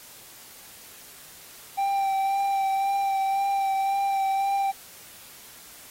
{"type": "tone with vibrato", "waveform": "triangle", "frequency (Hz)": 784, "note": "G5", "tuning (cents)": 0, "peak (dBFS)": -20, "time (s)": [1.77, 4.72], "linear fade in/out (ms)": 20, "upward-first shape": "sine", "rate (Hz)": 1.9, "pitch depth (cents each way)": 18, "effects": ["white hiss -47 dBFS RMS until 5.9 s", "AAC 48 kbps"]}